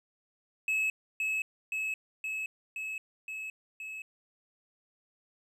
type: tone with echo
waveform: triangle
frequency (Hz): 2584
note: E7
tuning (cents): -35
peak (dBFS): -25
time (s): 0.68-0.9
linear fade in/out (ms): 2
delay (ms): 520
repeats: 6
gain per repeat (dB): -2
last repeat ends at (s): 4.02
effects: none